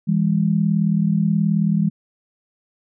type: tone pair together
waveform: sine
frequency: 164.81 / 203.5 Hz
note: E3 / G#3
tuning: 0 / -35 cents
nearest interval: major third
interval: 365 cents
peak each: -18 dBFS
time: 0.07-1.9 s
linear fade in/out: 20 ms
effects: none